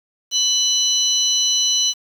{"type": "tone cluster", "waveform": "sine", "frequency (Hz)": [2980, 4040, 5940], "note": ["F#7", "B7", "F#8"], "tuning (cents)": [12, 39, 6], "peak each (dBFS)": -19, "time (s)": [0.31, 1.94], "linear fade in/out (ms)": 50, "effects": ["tanh soft clip ceiling -7 dBFS", "7-bit"]}